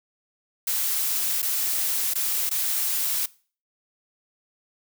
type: noise with dropouts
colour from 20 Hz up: blue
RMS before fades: -25 dBFS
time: 0.67-3.26 s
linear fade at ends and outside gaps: 5 ms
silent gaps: 1.42-1.426 / 2.138-2.154 / 2.494-2.511 s
effects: noise-tail reverb RT60 0.4 s tail -21 dB re dry